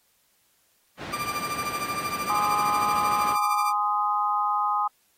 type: band-pass noise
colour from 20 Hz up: pink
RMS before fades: -37 dBFS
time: 0.97-3.37 s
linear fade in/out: 50 ms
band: 150 to 3200 Hz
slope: 12 dB/octave
type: tone with tremolo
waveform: 35% pulse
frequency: 1187 Hz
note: D6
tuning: 18 cents sharp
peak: -23 dBFS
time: 1.12-3.73 s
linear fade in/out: 20 ms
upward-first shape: triangle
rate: 13 Hz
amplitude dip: 80%
type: chord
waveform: sine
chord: Ab major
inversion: none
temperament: just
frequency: 830.6 / 1038.3 / 1245.9 Hz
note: Ab5 / C6 / Eb6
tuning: 0 / -14 / +2 cents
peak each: -26 / -28 / -25 dBFS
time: 2.29-4.88 s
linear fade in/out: 10 ms
effects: white hiss -66 dBFS RMS until 5.17 s + AAC 48 kbps